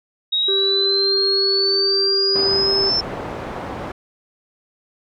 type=exponential sweep; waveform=sine; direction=up; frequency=3766 to 5360 Hz; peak=-16 dBFS; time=0.32-3.01 s; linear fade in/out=10 ms
type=harmonic tone; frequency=392 Hz; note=G4; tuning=in tune; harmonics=1 / 3 / 4; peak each=-20 / -39 / -39 dBFS; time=0.48-2.9 s; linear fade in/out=5 ms
type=low-pass noise; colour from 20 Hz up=white; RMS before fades=-29 dBFS; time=2.35-3.92 s; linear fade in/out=5 ms; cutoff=860 Hz; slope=12 dB/octave
effects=none